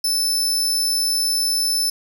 sawtooth tone, 5274 Hz, E8, in tune, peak -15 dBFS, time 0.04-1.9 s, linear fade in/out 5 ms, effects none

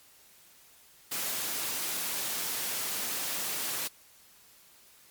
white high-pass noise, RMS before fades -33 dBFS, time 1.11-3.88 s, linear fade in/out 10 ms, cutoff 140 Hz, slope 12 dB/octave, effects white hiss -58 dBFS RMS until 5.1 s + MP3 96 kbps

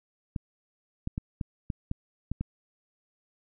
clicks, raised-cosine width 5 ms, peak -18 dBFS, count 8, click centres 0.362 / 1.074 / 1.179 / 1.412 / 1.702 / 1.914 / 2.316 / 2.41 s, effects none

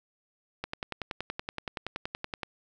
click train, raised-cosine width 0.3 ms, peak -17 dBFS, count 20, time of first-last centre 0.64-2.432 s, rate 10.6 Hz, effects none

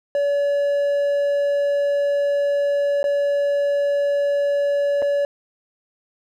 triangle tone with dropouts, 570 Hz, C#5, 48 cents sharp, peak -15 dBFS, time 0.15-5.25 s, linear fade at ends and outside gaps 1 ms, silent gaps 3.03-3.041 / 5.02-5.024 s, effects none

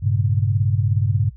sine chord, G diminished, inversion none, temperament equal with one note detuned, 99.83 / 116.54 / 138.59 Hz, G2 / Bb2 / Db3, +32 / 0 / 0 cents, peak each -18 / -22 / -23 dBFS, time 0.02-1.3 s, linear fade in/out 20 ms, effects noise-tail reverb RT60 0.1 s tail -22 dB re dry + added 60 Hz sine -38 dBFS peak until 1.36 s

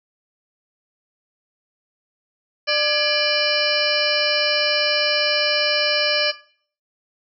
harmonic tone with a mistuned harmonic, 595 Hz, D5, 22 cents sharp, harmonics 1 / 2 / 3 / 4 / 5 / 7 / 8 / 9, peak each -23 / -29 / -25 / -24 / -26 / -27 / -27 / -25 dBFS, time 2.67-6.32 s, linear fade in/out 20 ms, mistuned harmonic 3, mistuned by -97 cents, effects noise-tail reverb RT60 0.5 s tail -17 dB re dry

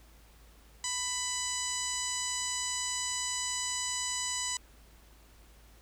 10% pulse tone with low-pass filter, 995 Hz, B5, 13 cents sharp, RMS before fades -34 dBFS, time 0.84-4.57 s, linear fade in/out 2 ms, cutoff 7800 Hz, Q 7.6, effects added 54 Hz sine -56 dBFS peak until 5.81 s + pink hiss -61 dBFS RMS until 5.81 s

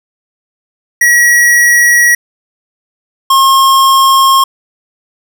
square tone pair in turn, 1916 / 1075.3 Hz, A#6 / C6, +47 / +47 cents, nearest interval minor seventh, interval 1000 cents, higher first, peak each -5 dBFS, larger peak neither, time 1.01-2.15 / 3.3-4.44 s, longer neither, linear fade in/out 5 ms, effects none

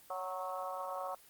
harmonic tone with a mistuned harmonic, 185.6 Hz, F#3, 6 cents sharp, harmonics 3 / 4 / 5 / 6 / 7, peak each -42 / -42 / -45 / -42 / -45 dBFS, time 0.1-1.15 s, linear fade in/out 2 ms, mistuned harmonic 6, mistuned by -24 cents, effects white hiss -60 dBFS RMS until 1.29 s + Opus 24 kbps

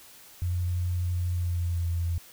sine tone with pitch glide, 88.8 to 85.18 Hz, F2 to F2, +29 to -43 cents, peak -25 dBFS, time 0.42-2.18 s, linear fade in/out 0 ms, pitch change -72 cents, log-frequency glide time 1.24-1.86 s, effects white hiss -51 dBFS RMS until 2.32 s

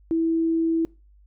sine tone, 327.8 Hz, E4, 10 cents flat, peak -19 dBFS, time 0.11-0.85 s, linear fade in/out 0 ms, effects noise-tail reverb RT60 0.3 s tail -24 dB re dry + added 50 Hz sine -51 dBFS peak until 1.26 s

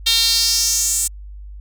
sawtooth tone with high-pass filter sweep, 458.2 Hz, A#4, 30 cents flat, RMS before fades -17 dBFS, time 0.06-1.08 s, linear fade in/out 10 ms, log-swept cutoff 3600 to 8100 Hz, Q 4, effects added 50 Hz sine -32 dBFS peak until 1.6 s

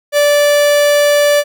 45% pulse tone, 583 Hz, D5, 13 cents flat, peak -8 dBFS, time 0.12-1.44 s, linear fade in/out 50 ms, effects none

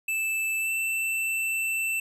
square tone with pitch glide, 2637 to 2668 Hz, E7 to E7, 0 to +20 cents, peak -26 dBFS, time 0.08-2 s, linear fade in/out 5 ms, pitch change +20 cents, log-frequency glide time 0.59-0.7 s, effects none

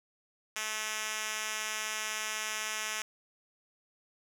5% pulse tone with band-pass filter, 216.1 Hz, A3, 31 cents flat, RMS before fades -36 dBFS, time 0.56-3.02 s, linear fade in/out 2 ms, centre 5700 Hz, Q 0.59, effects none

